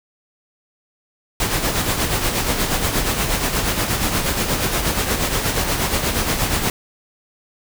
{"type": "noise with tremolo", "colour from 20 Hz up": "pink", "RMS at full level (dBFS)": -18, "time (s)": [1.4, 6.7], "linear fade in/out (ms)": 2, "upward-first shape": "sine", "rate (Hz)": 8.4, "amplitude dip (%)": 50, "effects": []}